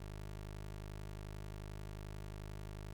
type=tone; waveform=20% pulse; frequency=51.3 Hz; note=G#1; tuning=21 cents flat; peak=-40 dBFS; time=0-2.93 s; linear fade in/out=5 ms; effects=13-bit